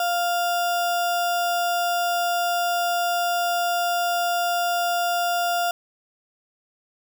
sine tone with sample-and-hold, 698.5 Hz, F5, in tune, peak -20 dBFS, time 0-5.71 s, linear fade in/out 2 ms, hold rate 2100 Hz, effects none

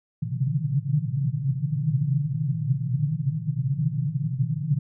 pink band-pass noise, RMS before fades -25 dBFS, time 0.22-4.79 s, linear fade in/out 10 ms, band 120 to 160 Hz, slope 96 dB/octave, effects none

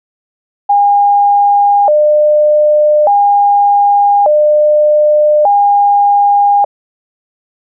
sine tone with vibrato, 698.5 Hz, F5, in tune, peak -5 dBFS, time 0.69-6.65 s, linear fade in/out 10 ms, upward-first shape square, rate 0.42 Hz, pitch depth 260 cents each way, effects none

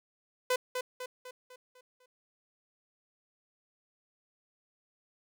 sawtooth tone with echo, 504 Hz, B4, 35 cents sharp, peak -22 dBFS, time 0.5-0.56 s, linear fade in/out 5 ms, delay 250 ms, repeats 6, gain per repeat -6 dB, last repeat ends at 2.06 s, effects none

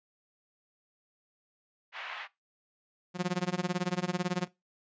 white band-pass noise, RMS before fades -41 dBFS, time 1.92-2.28 s, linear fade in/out 50 ms, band 730 to 2700 Hz, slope 24 dB/octave
sawtooth tone with tremolo, 179.5 Hz, F3, 48 cents sharp, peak -22 dBFS, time 3.14-4.48 s, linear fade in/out 50 ms, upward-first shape sine, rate 18 Hz, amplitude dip 95%
effects noise-tail reverb RT60 0.2 s tail -19 dB re dry + resampled to 16000 Hz

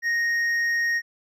sine tone with hard clipping, 1864.7 Hz, A#6, in tune, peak -22 dBFS, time 0.02-1.02 s, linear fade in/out 50 ms, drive 4 dB, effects none

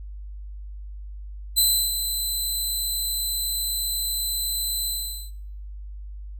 15% pulse tone with ADSR envelope, 4033 Hz, B7, 36 cents sharp, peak -9 dBFS, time 1.56-5.31 s, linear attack 23 ms, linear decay 330 ms, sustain -9 dB, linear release 440 ms, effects noise-tail reverb RT60 0.8 s tail -25 dB re dry + added 50 Hz sine -34 dBFS peak until 6.39 s

